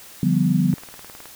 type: chord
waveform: sine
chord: G dominant seventh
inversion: second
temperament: equal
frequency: 146.83 / 174.61 / 196 / 246.9 Hz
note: D3 / F3 / G3 / B3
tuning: 0 / 0 / 0 / 0 cents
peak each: -22 / -19 / -22 / -22 dBFS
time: 0.23-0.74 s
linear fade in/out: 2 ms
type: click train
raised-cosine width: 0.5 ms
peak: -25 dBFS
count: 11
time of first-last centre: 0.73-1.256 s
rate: 19 Hz
effects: white hiss -43 dBFS RMS until 1.35 s